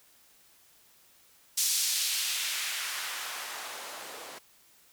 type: noise with band-pass filter sweep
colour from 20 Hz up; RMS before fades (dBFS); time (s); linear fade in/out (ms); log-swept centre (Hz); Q
blue; -33; 1.57-4.39; 10; 5800 to 410; 1
effects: white hiss -61 dBFS RMS until 4.92 s